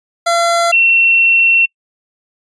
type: tone pair in turn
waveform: 25% pulse / sine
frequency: 682 / 2714 Hz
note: F5 / E7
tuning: -41 / +50 cents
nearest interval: 2 octaves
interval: 2391 cents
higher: second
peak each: -7 dBFS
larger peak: neither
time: 0.26-0.72 / 0.72-1.66 s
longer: second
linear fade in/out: 10 ms
effects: noise-tail reverb RT60 0.1 s tail -26 dB re dry + resampled to 22050 Hz